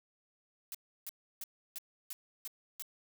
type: noise bursts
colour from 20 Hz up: blue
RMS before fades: -42 dBFS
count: 7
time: 0.72-2.822 s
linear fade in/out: 0 ms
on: 26 ms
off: 320 ms
effects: none